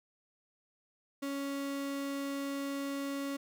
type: tone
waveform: 35% pulse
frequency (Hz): 278.3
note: C#4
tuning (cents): +7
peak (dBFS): -33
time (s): 1.22-3.37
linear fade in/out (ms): 10
effects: none